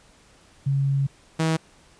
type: tone pair in turn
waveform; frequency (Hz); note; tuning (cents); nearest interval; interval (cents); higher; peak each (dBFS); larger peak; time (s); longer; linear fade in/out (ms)
sine / sawtooth; 138 / 160.7; C#3 / E3; -7 / -44; minor third; 263; second; -19 / -16; second; 0.66-1.07 / 1.39-1.57; first; 10
effects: pink hiss -55 dBFS RMS until 1.99 s + resampled to 22050 Hz